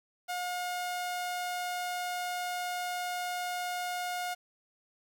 sawtooth tone, 717 Hz, F5, 45 cents sharp, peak -29 dBFS, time 0.28-4.35 s, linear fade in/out 20 ms, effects 10-bit

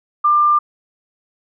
sine tone, 1193 Hz, D6, 27 cents sharp, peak -10 dBFS, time 0.24-0.59 s, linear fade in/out 10 ms, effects none

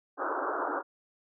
white band-pass noise, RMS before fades -32 dBFS, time 0.17-0.83 s, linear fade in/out 50 ms, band 280 to 1500 Hz, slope 96 dB/octave, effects none

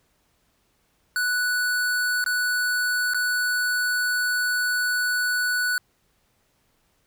square tone with dropouts, 1480 Hz, F#6, in tune, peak -22 dBFS, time 1.16-5.78 s, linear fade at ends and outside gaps 1 ms, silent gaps 2.241-2.262 / 3.136-3.145 s, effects pink hiss -67 dBFS RMS until 7.06 s

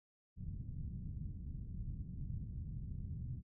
white low-pass noise, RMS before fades -44 dBFS, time 0.36-3.43 s, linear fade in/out 50 ms, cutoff 150 Hz, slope 24 dB/octave, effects none

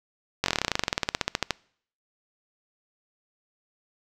slowing click train, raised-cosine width 0.2 ms, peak -5 dBFS, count 25, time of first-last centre 0.44-1.507 s, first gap 21 ms, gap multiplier 1.06, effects noise-tail reverb RT60 0.6 s tail -25 dB re dry

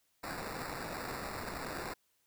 blue noise with sample-and-hold, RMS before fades -41 dBFS, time 0.23-1.94 s, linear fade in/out 10 ms, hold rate 3150 Hz, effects white hiss -75 dBFS RMS until 2.26 s

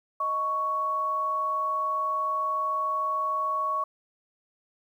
sine tone pair together, 624 / 1113.3 Hz, D#5 / C#6, +5 / +7 cents, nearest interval minor seventh, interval 1002 cents, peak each -36 / -25 dBFS, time 0.2-3.84 s, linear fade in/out 5 ms, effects 10-bit

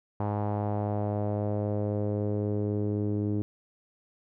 sawtooth tone with low-pass filter sweep, 103.83 Hz, G#2, in tune, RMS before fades -29 dBFS, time 0.2-3.42 s, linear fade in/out 0 ms, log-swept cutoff 880 to 340 Hz, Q 2.7, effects none

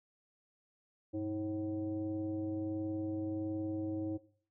sine tone with frequency modulation, 319.3 Hz, D#4, 45 cents sharp, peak -34 dBFS, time 1.13-4.18 s, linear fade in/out 20 ms, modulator 220 Hz, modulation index 0.75, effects noise-tail reverb RT60 0.5 s tail -17 dB re dry

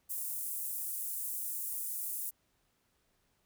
pink high-pass noise, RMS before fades -38 dBFS, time 0.09-2.31 s, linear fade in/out 20 ms, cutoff 9700 Hz, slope 24 dB/octave, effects pink hiss -75 dBFS RMS until 3.45 s

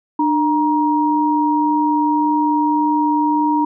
sine tone pair together, 299.7 / 944.4 Hz, D4 / A#5, +35 / +22 cents, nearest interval octave + minor sixth, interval 1987 cents, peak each -16 dBFS, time 0.19-3.65 s, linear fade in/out 5 ms, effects none

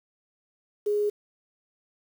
sine tone with quantisation, 415.3 Hz, G#4, in tune, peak -22 dBFS, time 0.86-1.1 s, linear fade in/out 10 ms, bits 8, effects none

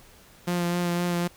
sawtooth tone with vibrato, 174.7 Hz, F3, 1 cent sharp, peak -20 dBFS, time 0.47-1.28 s, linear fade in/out 10 ms, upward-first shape sine, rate 3.9 Hz, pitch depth 18 cents each way, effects pink hiss -53 dBFS RMS until 1.36 s

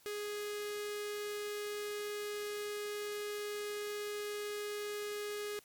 sawtooth tone with notch filter, 415.3 Hz, G#4, in tune, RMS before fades -40 dBFS, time 0.06-5.59 s, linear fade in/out 0 ms, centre 870 Hz, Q 1.4, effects white hiss -64 dBFS RMS until 5.64 s + MP3 96 kbps

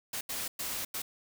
white noise bursts at uneven times, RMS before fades -36 dBFS, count 4, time 0.13-0.21 / 0.29-0.48 / 0.59-0.85 / 0.94-1.02 s, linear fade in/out 5 ms, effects none

